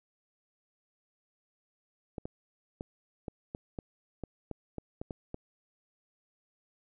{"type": "clicks", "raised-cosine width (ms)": 2, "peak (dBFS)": -24, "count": 12, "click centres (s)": [2.182, 2.255, 2.809, 3.282, 3.549, 3.788, 4.237, 4.513, 4.783, 5.015, 5.108, 5.344], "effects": []}